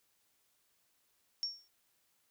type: tone with exponential decay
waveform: sine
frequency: 5500 Hz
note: F8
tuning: 27 cents flat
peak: -30 dBFS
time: 1.43-1.68 s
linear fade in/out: 0 ms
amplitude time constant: 53 ms
effects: white hiss -75 dBFS RMS until 2.3 s